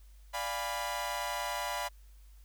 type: chord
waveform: sawtooth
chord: D diminished seventh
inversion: none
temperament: equal with one note detuned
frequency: 587.3 / 698.5 / 817.8 / 987.8 Hz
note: D5 / F5 / Ab5 / Cb6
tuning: 0 / 0 / -27 / 0 cents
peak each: -37 / -36 / -37 / -33 dBFS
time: 0.33-1.89 s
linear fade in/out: 20 ms
effects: added 50 Hz sine -52 dBFS peak until 2.44 s + white hiss -68 dBFS RMS until 2.44 s